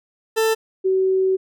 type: tone pair in turn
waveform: 40% pulse / sine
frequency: 443.9 / 378.7 Hz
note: A4 / F#4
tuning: +15 / +40 cents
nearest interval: minor third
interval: 275 cents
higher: first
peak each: -15 dBFS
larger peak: neither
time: 0.36-0.55 / 0.84-1.37 s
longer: second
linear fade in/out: 20 ms
effects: none